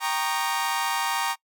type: chord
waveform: sawtooth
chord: Eb dominant seventh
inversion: first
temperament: equal with one note detuned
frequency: 784 / 932.3 / 1108.7 / 1222.4 Hz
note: G5 / Bb5 / Db6 / Eb6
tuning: 0 / 0 / 0 / -31 cents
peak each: -27 / -23 / -28 / -29 dBFS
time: 0-1.36 s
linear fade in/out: 50 ms
effects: noise-tail reverb RT60 0.1 s tail -23 dB re dry